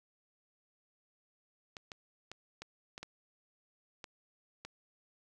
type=clicks; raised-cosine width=0.2 ms; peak=-27 dBFS; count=8; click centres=1.768 / 1.918 / 2.316 / 2.62 / 2.979 / 3.03 / 4.042 / 4.65 s; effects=none